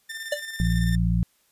sawtooth tone with tremolo, 1794 Hz, A6, 33 cents sharp, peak -28 dBFS, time 0.09-0.96 s, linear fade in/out 10 ms, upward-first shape square, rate 18 Hz, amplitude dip 40%
square tone with exponential decay, 587.3 Hz, D5, in tune, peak -20 dBFS, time 0.32-0.42 s, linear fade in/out 5 ms, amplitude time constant 21 ms
harmonic tone, 57.5 Hz, A#1, 23 cents flat, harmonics 1 / 2 / 3, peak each -23 / -25 / -23 dBFS, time 0.6-1.23 s, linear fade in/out 0 ms
effects white hiss -65 dBFS RMS until 1.51 s + resampled to 32000 Hz

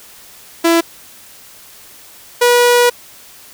sawtooth tone pair in turn, 334.3 / 484.9 Hz, E4 / B4, +24 / -32 cents, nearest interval tritone, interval 644 cents, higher second, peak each -5 / -4 dBFS, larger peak second, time 0.64-0.81 / 2.41-2.9 s, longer second, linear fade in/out 10 ms, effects white hiss -40 dBFS RMS until 3.53 s

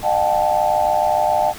sine tone cluster, 607 / 714 / 781 / 873 Hz, D#5 / F5 / G5 / A5, -43 / +38 / -7 / -14 cents, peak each -20 dBFS, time 0.02-1.54 s, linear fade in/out 50 ms, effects pink hiss -35 dBFS RMS until 1.58 s

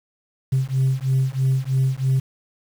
sine beating tone pair, 130.81 / 133.91 Hz, C3 / C3, 0 / +41 cents, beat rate 3.1 Hz, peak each -19 dBFS, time 0.52-2.2 s, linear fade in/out 10 ms, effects tanh soft clip ceiling -13 dBFS + 7-bit

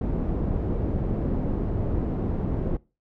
pink low-pass noise, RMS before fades -26 dBFS, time 0.01-2.77 s, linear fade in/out 5 ms, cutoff 400 Hz, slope 12 dB/octave, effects noise-tail reverb RT60 0.3 s tail -23 dB re dry

